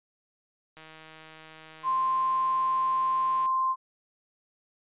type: click train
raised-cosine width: 0.3 ms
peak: -32 dBFS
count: 426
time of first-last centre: 0.77-3.46 s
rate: 158 Hz
type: tone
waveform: sine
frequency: 1046.5 Hz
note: C6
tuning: in tune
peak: -23 dBFS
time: 1.83-3.76 s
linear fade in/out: 50 ms
effects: resampled to 8000 Hz